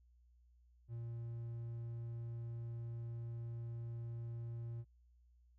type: tone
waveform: triangle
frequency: 116.8 Hz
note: A#2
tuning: 4 cents sharp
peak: -40 dBFS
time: 0.88-4.85 s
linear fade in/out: 50 ms
effects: added 60 Hz sine -65 dBFS peak until 5.58 s